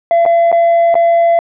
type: tone with dropouts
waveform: sine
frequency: 678 Hz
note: E5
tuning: 49 cents sharp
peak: -4 dBFS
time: 0.11-1.39 s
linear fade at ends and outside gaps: 1 ms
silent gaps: 0.253-0.261 / 0.517-0.526 / 0.943-0.953 s
effects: tanh soft clip ceiling -6 dBFS